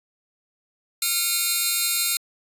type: tone cluster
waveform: 5% pulse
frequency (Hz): 1380 / 2185 / 2433 / 3696 / 4146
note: F6 / C#7 / D#7 / A#7 / C8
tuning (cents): -21 / -26 / -39 / -16 / -17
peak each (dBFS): -18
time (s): 1.02-2.17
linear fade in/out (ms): 2
effects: resampled to 32000 Hz